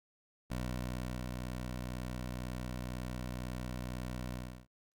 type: tone with ADSR envelope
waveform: 15% pulse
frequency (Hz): 62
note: B1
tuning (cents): +7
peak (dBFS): -29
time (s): 0.5-4.67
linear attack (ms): 10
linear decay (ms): 770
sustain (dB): -3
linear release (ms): 330
effects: Opus 48 kbps